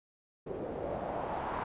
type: noise with low-pass filter sweep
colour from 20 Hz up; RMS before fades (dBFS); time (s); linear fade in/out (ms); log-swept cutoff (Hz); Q
white; -37; 0.46-1.64; 10; 440 to 1000; 2.2
effects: resampled to 8000 Hz